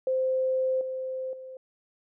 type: tone with level steps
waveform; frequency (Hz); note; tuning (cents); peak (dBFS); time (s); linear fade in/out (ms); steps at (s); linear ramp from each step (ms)
sine; 520; C5; -11; -23 / -30 / -39; 0.07-1.57; 2; 0.81 / 1.33; 2
effects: none